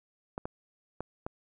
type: clicks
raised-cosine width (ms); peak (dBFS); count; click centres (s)
1; -21; 4; 0.379 / 0.455 / 1.006 / 1.265
effects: none